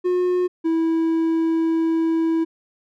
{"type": "tone pair in turn", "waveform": "triangle", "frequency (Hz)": [360.6, 326.6], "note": ["F#4", "E4"], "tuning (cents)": [-45, -16], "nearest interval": "major second", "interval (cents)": 171, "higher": "first", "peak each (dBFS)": -15, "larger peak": "neither", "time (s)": [[0.04, 0.48], [0.64, 2.45]], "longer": "second", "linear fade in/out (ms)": 20, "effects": []}